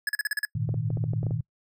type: tone bursts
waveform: square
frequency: 1698 Hz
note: G#6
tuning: 38 cents sharp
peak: -24 dBFS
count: 7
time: 0.07-0.451 s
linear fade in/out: 2 ms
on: 21 ms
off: 39 ms
type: chord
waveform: sine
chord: Ab suspended second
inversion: none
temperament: equal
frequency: 103.83 / 116.54 / 155.56 Hz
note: Ab2 / Bb2 / Eb3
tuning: 0 / 0 / 0 cents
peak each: -33 / -28 / -30 dBFS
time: 0.55-1.41 s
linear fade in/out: 5 ms
type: clicks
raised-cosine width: 2 ms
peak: -22 dBFS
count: 9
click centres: 0.691 / 0.742 / 0.904 / 0.972 / 1.04 / 1.135 / 1.231 / 1.267 / 1.309 s
effects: noise-tail reverb RT60 0.1 s tail -26 dB re dry